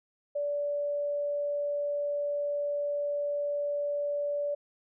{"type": "tone", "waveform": "sine", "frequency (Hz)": 579, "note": "D5", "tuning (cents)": -25, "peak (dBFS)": -28, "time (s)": [0.35, 4.55], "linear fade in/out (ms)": 10, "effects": []}